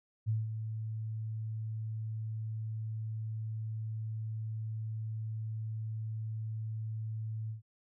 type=tone with ADSR envelope; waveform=sine; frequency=110 Hz; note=A2; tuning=in tune; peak=-27 dBFS; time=0.26-7.62 s; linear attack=30 ms; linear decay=180 ms; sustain=-8 dB; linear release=120 ms; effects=none